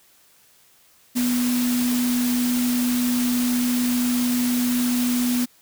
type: tone in noise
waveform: sine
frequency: 245.7 Hz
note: B3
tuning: 9 cents flat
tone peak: -19 dBFS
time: 1.15-5.46 s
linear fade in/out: 20 ms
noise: white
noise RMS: -29 dBFS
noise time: 1.15-5.46 s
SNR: +7 dB
effects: white hiss -56 dBFS RMS until 5.61 s

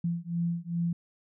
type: beating tone pair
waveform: sine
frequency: 169.2 / 171.7 Hz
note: E3 / F3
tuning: +45 / -29 cents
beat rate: 2.5 Hz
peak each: -31 dBFS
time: 0.04-0.93 s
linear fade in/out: 5 ms
effects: none

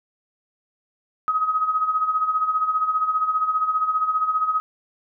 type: tone with tremolo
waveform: sine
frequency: 1265 Hz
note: D#6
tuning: 28 cents sharp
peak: -16 dBFS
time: 1.28-4.6 s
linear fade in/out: 0 ms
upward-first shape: sine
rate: 15 Hz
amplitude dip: 65%
effects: none

